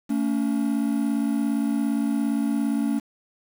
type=tone pair together; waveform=triangle; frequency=224.1 / 281.5 Hz; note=A3 / C#4; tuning=+32 / +27 cents; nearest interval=major third; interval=395 cents; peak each=-22 dBFS; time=0.09-3 s; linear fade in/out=20 ms; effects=7-bit